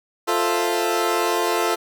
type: chord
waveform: 20% pulse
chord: F major seventh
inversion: none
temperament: equal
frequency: 349.2 / 440 / 523.3 / 659.3 Hz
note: F4 / A4 / C5 / E5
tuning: 0 / 0 / 0 / 0 cents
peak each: -18 / -18 / -24 / -23 dBFS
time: 0.27-1.76 s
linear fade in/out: 20 ms
effects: none